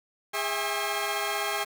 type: tone cluster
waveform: 15% pulse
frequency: 410.3 / 654 / 805 / 1078 Hz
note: G#4 / E5 / G5 / C#6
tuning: -21 / -14 / +46 / -49 cents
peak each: -27 dBFS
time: 0.33-1.65 s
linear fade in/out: 20 ms
effects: 8-bit